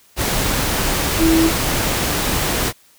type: tone in noise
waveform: sine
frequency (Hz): 325.1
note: E4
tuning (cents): -24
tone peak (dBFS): -11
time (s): 1.18-1.51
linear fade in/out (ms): 50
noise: pink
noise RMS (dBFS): -19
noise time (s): 0.16-2.73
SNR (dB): +5
effects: white hiss -52 dBFS RMS until 2.98 s